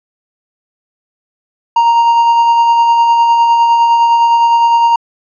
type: tone with tremolo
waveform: triangle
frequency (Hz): 932.3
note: A#5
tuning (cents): 0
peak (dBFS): -3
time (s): 1.76-4.96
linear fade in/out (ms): 5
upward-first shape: sine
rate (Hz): 9.8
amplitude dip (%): 30
effects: resampled to 16000 Hz